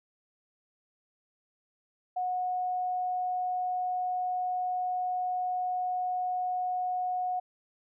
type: tone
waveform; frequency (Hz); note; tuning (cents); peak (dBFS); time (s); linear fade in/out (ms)
sine; 730; F#5; -24; -28; 2.16-7.4; 10
effects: none